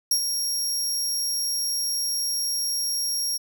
25% pulse tone with ADSR envelope, 5588 Hz, F8, in tune, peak -12 dBFS, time 0.11-3.38 s, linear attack 4 ms, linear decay 78 ms, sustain -7 dB, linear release 17 ms, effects none

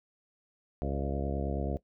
harmonic tone with a mistuned harmonic, 69.3 Hz, C#2, in tune, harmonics 1 / 2 / 3 / 4 / 5 / 6 / 7 / 8 / 9 / 10, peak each -34 / -37 / -39 / -40 / -41 / -42 / -42 / -43 / -44 / -44 dBFS, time 0.82-1.77 s, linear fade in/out 0 ms, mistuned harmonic 8, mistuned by +31 cents, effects noise-tail reverb RT60 0.1 s tail -17 dB re dry

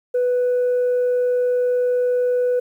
sine tone, 494.8 Hz, B4, 3 cents sharp, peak -14 dBFS, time 0.14-2.6 s, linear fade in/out 10 ms, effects tanh soft clip ceiling -14 dBFS + 9-bit

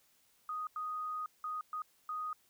sine tone bursts at uneven times, 1244.5 Hz, D#6, in tune, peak -36 dBFS, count 5, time 0.49-0.67 / 0.76-1.26 / 1.44-1.61 / 1.73-1.82 / 2.09-2.33 s, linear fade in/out 2 ms, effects white hiss -70 dBFS RMS until 2.49 s

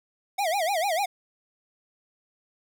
square tone with vibrato, 720 Hz, F#5, 47 cents flat, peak -24 dBFS, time 0.38-1.06 s, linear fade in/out 10 ms, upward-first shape sine, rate 6.7 Hz, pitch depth 240 cents each way, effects none

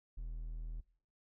triangle tone, 40.27 Hz, E1, 40 cents flat, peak -38 dBFS, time 0.17-0.81 s, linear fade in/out 10 ms, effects noise-tail reverb RT60 0.6 s tail -23 dB re dry

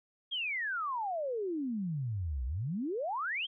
sine exponential two-way sweep, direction down then up, 3322 to 59.1 to 3322 Hz, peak -32 dBFS, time 0.31-3.47 s, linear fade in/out 20 ms, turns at 2.45 s, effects none

